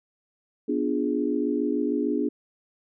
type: chord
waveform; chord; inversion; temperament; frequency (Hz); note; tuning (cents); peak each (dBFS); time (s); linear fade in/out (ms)
sine; B diminished seventh; none; equal; 246.9 / 293.7 / 349.2 / 415.3; B3 / D4 / F4 / Ab4; 0 / 0 / 0 / 0; -28 / -26 / -31 / -29; 0.68-2.29; 10
effects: none